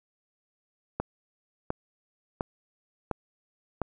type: click train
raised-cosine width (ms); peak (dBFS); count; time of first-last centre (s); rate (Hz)
1; -14; 5; 1-3.817; 1.42
effects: none

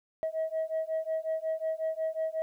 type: beating tone pair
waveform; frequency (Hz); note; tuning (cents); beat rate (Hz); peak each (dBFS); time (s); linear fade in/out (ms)
sine; 637 / 642.5; D#5 / E5; +41 / -45; 5.5; -31; 0.23-2.42; 0
effects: tanh soft clip ceiling -25 dBFS + 11-bit

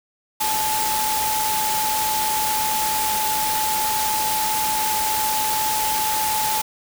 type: tone in noise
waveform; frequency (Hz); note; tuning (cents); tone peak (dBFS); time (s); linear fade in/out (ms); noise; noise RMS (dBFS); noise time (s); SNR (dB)
sine; 865; A5; -30; -22; 0.4-6.62; 10; white; -24; 0.4-6.62; -1
effects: none

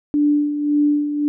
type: tone with tremolo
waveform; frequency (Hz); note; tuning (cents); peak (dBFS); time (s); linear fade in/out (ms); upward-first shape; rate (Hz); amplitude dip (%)
sine; 293.7; D4; 0; -12; 0.14-1.28; 0; sine; 1.8; 60
effects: none

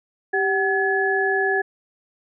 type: tone cluster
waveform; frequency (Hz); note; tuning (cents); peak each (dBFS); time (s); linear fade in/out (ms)
sine; 391.6 / 756 / 1702; G4 / F#5 / G#6; -2 / +37 / +42; -22 / -25 / -21; 0.33-1.62; 10
effects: none

